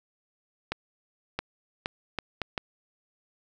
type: accelerating click train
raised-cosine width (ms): 0.3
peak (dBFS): -13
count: 6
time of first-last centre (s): 0.72-2.578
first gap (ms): 670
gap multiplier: 0.7
effects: none